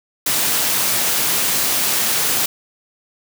white high-pass noise, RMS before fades -18 dBFS, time 0.26-2.46 s, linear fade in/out 5 ms, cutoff 100 Hz, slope 24 dB/octave, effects none

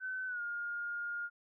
sine tone with pitch glide, 1520 to 1418.2 Hz, F#6 to F6, +46 to +26 cents, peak -36 dBFS, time 0-1.3 s, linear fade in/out 50 ms, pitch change -120 cents, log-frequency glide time 0.27-0.41 s, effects none

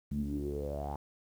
sawtooth tone with low-pass filter sweep, 71.6 Hz, D2, 43 cents flat, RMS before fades -36 dBFS, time 0.11-0.96 s, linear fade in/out 5 ms, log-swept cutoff 190 to 880 Hz, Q 9, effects 10-bit

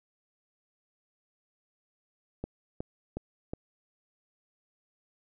click train, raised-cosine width 2 ms, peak -21 dBFS, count 4, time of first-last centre 2.44-3.535 s, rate 2.74 Hz, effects none

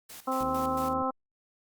white noise with tremolo, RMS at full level -45 dBFS, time 0.09-0.94 s, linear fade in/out 10 ms, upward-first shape square, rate 4.4 Hz, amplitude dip 75%
harmonic tone, 261.6 Hz, C4, in tune, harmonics 1 / 2 / 3 / 4 / 5, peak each -33 / -33 / -33 / -33 / -33 dBFS, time 0.27-1.11 s, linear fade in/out 10 ms
click train, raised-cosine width 3 ms, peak -30 dBFS, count 49, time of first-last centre 0.41-1.018 s, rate 79 Hz
effects Opus 48 kbps

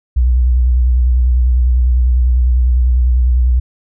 sine tone with vibrato, 61.74 Hz, B1, in tune, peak -8 dBFS, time 0.16-3.6 s, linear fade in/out 10 ms, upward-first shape sine, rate 10 Hz, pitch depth 59 cents each way, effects none

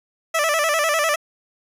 15% pulse tone with vibrato, 620 Hz, D#5, 6 cents flat, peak -11 dBFS, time 0.34-1.16 s, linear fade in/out 10 ms, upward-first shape square, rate 10 Hz, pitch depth 90 cents each way, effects resampled to 32000 Hz

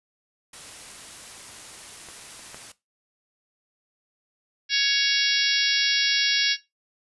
white noise, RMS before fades -42 dBFS, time 0.53-2.72 s, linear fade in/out 5 ms
clicks, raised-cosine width 0.5 ms, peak -27 / -33 / -25 dBFS, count 3, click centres 2.087 / 2.393 / 2.545 s
harmonic tone, 557 Hz, C#5, 8 cents sharp, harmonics 3 / 4 / 5 / 6 / 7 / 8 / 9 / 10, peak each -28 / -28 / -28 / -28 / -28 / -28 / -28 / -28 dBFS, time 4.69-6.57 s, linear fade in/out 50 ms
effects noise-tail reverb RT60 0.2 s tail -17 dB re dry + resampled to 24000 Hz

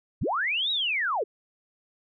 sine linear two-way sweep, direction up then down, 34.65 to 3896 to 353 Hz, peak -24 dBFS, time 0.21-1.24 s, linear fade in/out 10 ms, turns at 0.71 s, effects none

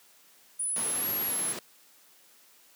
sine linear two-way sweep, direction up then down, 9670 to 11640 to 10810 Hz, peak -28 dBFS, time 0.59-1.53 s, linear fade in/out 10 ms, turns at 1.12 s
pink noise, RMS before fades -37 dBFS, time 0.76-1.59 s, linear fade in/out 2 ms
effects white hiss -59 dBFS RMS until 2.75 s + high-pass 200 Hz 12 dB/octave

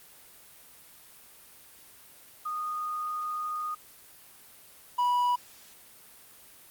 sine / triangle tone pair in turn, 1233 / 978.6 Hz, D#6 / B5, -16 / -16 cents, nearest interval major third, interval 400 cents, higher first, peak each -30 / -21 dBFS, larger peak second, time 2.45-3.75 / 4.98-5.36 s, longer first, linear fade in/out 10 ms, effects white hiss -53 dBFS RMS until 6.7 s + Opus 32 kbps

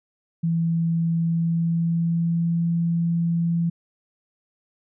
sine tone with pitch glide, 166.1 to 168.61 Hz, E3 to E3, +13 to +39 cents, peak -19 dBFS, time 0.43-3.7 s, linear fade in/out 10 ms, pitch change +26 cents, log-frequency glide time 1.16-2.65 s, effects none

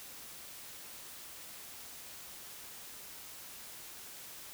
silence, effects white hiss -49 dBFS RMS until 4.53 s

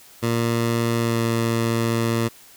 15% pulse tone with pitch glide, 116.54 to 115.2 Hz, A#2 to A#2, 0 to -20 cents, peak -13 dBFS, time 0.22-2.29 s, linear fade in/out 20 ms, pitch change -20 cents, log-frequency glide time 0.99-1.21 s, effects white hiss -48 dBFS RMS until 2.56 s

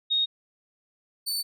sine / sawtooth tone pair in turn, 3729 / 4512 Hz, A#7 / C#8, 0 / +30 cents, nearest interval minor third, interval 330 cents, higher second, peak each -21 / -24 dBFS, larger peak first, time 0.1-0.26 / 1.26-1.43 s, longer second, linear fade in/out 20 ms, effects none

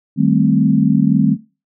sine chord, A half-diminished seventh, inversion second, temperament equal, 155.56 / 196 / 220 / 261.6 Hz, Eb3 / G3 / A3 / C4, 0 / 0 / 0 / 0 cents, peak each -16 dBFS, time 0.16-1.37 s, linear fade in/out 50 ms, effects noise-tail reverb RT60 0.3 s tail -19 dB re dry

